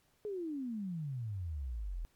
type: exponential sweep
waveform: sine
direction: down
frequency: 431.3 to 38.82 Hz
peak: -36 dBFS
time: 0.25-2.05 s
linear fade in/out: 0 ms
effects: pink hiss -72 dBFS RMS until 2.15 s + MP3 96 kbps